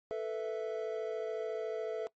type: chord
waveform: triangle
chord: A suspended second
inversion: none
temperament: equal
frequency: 440 / 493.9 / 659.3 Hz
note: A4 / B4 / E5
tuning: 0 / 0 / 0 cents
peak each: -34 / -39 / -37 dBFS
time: 0.11-2.07 s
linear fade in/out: 0 ms
effects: noise-tail reverb RT60 0.1 s tail -20 dB re dry + MP3 32 kbps